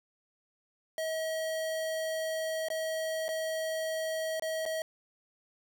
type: tone with dropouts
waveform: square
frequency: 639 Hz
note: D#5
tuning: 46 cents sharp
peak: -32 dBFS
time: 0.98-4.82 s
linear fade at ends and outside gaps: 1 ms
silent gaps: 2.685-2.702 / 3.282-3.289 / 4.397-4.422 / 4.654-4.661 s
effects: none